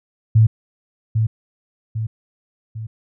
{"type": "tone with echo", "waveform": "sine", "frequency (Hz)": 110.7, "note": "A2", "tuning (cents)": 11, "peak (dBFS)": -8, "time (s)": [0.35, 0.47], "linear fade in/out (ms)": 10, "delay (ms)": 800, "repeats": 3, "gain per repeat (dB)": -6, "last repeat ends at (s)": 2.87, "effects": []}